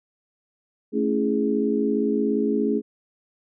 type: chord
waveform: sine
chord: A major seventh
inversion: none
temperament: equal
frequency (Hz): 220 / 277.2 / 329.6 / 415.3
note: A3 / C#4 / E4 / G#4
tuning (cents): 0 / 0 / 0 / 0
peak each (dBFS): -24 / -25 / -29 / -24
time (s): 0.92-2.82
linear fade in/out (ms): 50
effects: none